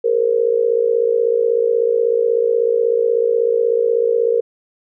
sine tone with amplitude modulation, 465.5 Hz, A#4, 2 cents flat, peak -9 dBFS, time 0.04-4.41 s, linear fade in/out 10 ms, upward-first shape sine, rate 56.3 Hz, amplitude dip 85%, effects none

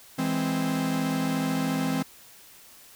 45% pulse chord, E augmented, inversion none, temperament equal, 164.81 / 207.7 / 261.6 Hz, E3 / G#3 / B#3, 0 / 0 / 0 cents, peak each -30 / -32 / -27 dBFS, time 0.18-2.03 s, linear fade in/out 10 ms, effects white hiss -51 dBFS RMS until 2.95 s

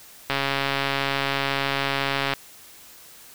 click train, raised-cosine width 0.3 ms, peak -7 dBFS, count 282, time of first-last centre 0.3-2.336 s, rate 138 Hz, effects white hiss -47 dBFS RMS until 3.34 s

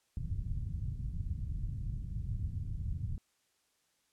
white low-pass noise, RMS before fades -37 dBFS, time 0.17-3.18 s, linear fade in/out 2 ms, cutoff 120 Hz, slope 24 dB/octave, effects white hiss -75 dBFS RMS until 4.12 s + low-pass 10000 Hz 12 dB/octave

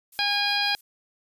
violet noise with tremolo, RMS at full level -44 dBFS, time 0.12-0.81 s, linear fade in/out 5 ms, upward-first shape triangle, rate 5.8 Hz, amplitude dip 60%
harmonic tone, 816 Hz, G#5, 31 cents flat, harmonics 1 / 2 / 3 / 4 / 5 / 6, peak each -29 / -29 / -29 / -29 / -29 / -29 dBFS, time 0.19-0.75 s, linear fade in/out 0 ms
effects resampled to 32000 Hz

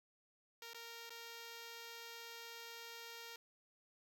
5% pulse tone with dropouts, 463.9 Hz, A#4, 8 cents flat, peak -38 dBFS, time 0.62-3.36 s, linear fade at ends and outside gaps 2 ms, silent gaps 0.734-0.745 / 1.095-1.104 s, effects none

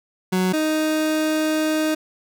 30% pulse tone pair in turn, 185 / 311.1 Hz, F#3 / D#4, 0 / 0 cents, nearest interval major sixth, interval 900 cents, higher second, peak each -15 / -16 dBFS, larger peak first, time 0.32-0.53 / 0.53-1.95 s, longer second, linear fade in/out 10 ms, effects none

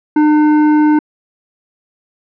sine tone with hard clipping, 302.4 Hz, D#4, 49 cents flat, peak -9 dBFS, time 0.16-0.99 s, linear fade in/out 5 ms, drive 11 dB, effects low-pass 2000 Hz 12 dB/octave

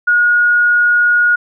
sine tone, 1443 Hz, F#6, 44 cents flat, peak -8 dBFS, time 0.07-1.36 s, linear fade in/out 10 ms, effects none

